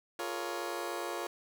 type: chord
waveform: 20% pulse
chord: Bb minor seventh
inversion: second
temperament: just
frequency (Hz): 349.6 / 419.5 / 466.2 / 559.4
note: F4 / Ab4 / Bb4 / Db5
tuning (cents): +2 / +17 / 0 / +16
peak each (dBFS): -34 / -39 / -37 / -36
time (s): 0.19-1.27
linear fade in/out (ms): 2
effects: none